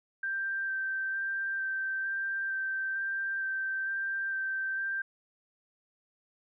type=tone with vibrato; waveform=sine; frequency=1568 Hz; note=G6; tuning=in tune; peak=-30 dBFS; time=0.23-5.02 s; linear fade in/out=5 ms; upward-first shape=square; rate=1.1 Hz; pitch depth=10 cents each way; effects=none